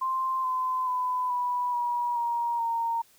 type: tone with pitch steps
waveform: sine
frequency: 1046.5 / 1025 / 1003.9 / 983.2 / 963 / 943.2 / 923.7 Hz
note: C6 / C6 / B5 / B5 / B5 / A#5 / A#5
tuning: 0 / -36 / +28 / -8 / -44 / +20 / -16 cents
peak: -25 dBFS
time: 0.01-3.02 s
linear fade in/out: 10 ms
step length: 430 ms
effects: white hiss -60 dBFS RMS until 3.18 s